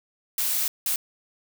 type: noise bursts at uneven times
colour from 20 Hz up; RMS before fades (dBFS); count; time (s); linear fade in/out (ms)
blue; -25; 2; 0.38-0.68 / 0.86-0.96; 2
effects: none